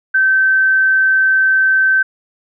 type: tone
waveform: sine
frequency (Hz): 1545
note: G6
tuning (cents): -26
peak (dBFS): -9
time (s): 0.14-2.03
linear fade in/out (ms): 10
effects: none